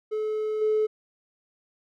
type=tone with level steps; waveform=triangle; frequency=430.7 Hz; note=A4; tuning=37 cents flat; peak=-23 / -17 dBFS; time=0.11-0.87 s; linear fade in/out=20 ms; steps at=0.61 s; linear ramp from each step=10 ms; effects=tanh soft clip ceiling -17 dBFS